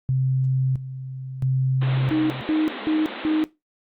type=tone with tremolo; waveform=sine; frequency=131.2 Hz; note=C3; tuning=5 cents sharp; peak=-18 dBFS; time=0.09-2.41 s; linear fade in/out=0 ms; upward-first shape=square; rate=0.75 Hz; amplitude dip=75%
type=band-pass noise; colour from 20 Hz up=pink; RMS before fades=-34 dBFS; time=1.81-3.44 s; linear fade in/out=10 ms; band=200 to 3900 Hz; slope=96 dB/octave
type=tone bursts; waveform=sine; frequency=311.5 Hz; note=D#4; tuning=2 cents sharp; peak=-18 dBFS; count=4; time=2.11-3.44 s; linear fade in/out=0 ms; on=190 ms; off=190 ms
effects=noise-tail reverb RT60 0.2 s tail -17 dB re dry + Opus 48 kbps